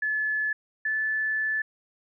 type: tone pair in turn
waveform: sine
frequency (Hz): 1723 / 1742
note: A6 / A6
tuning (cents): -37 / -18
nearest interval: unison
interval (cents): 19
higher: second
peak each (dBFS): -24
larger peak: neither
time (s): 0.02-0.53 / 0.85-1.62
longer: second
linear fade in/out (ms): 5
effects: none